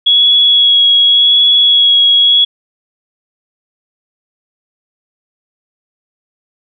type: tone with vibrato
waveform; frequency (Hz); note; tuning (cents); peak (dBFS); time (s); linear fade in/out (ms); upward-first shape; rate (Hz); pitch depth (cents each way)
sine; 3345; G#7; +12; -5; 0.06-2.45; 10; sine; 0.88; 14
effects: none